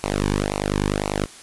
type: tone with flanger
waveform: sawtooth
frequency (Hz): 50.1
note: G1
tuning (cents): +38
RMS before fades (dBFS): -23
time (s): 0.03-1.26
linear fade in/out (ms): 10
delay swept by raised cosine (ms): 0.59 to 1.55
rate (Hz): 1.9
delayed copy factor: -1
effects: white hiss -43 dBFS RMS until 1.42 s + resampled to 24000 Hz